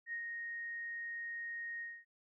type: tone with ADSR envelope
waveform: sine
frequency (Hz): 1864.7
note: A#6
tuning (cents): 0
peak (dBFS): -37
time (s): 0.06-2.05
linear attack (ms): 67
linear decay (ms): 85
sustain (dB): -3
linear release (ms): 240
effects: none